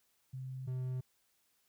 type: tone pair in turn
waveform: sine / triangle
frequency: 130.5 / 128.04 Hz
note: C3 / C3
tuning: -4 / -37 cents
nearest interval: unison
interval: 33 cents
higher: first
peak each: -40 / -33 dBFS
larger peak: second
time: 0.33-0.67 / 0.67-1.01 s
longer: neither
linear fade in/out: 10 ms
effects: white hiss -75 dBFS RMS until 1.68 s